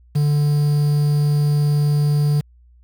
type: tone with quantisation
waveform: triangle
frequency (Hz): 146.83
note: D3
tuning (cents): 0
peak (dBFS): -12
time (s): 0.15-2.41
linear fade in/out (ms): 10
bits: 6
effects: added 60 Hz sine -47 dBFS peak until 2.83 s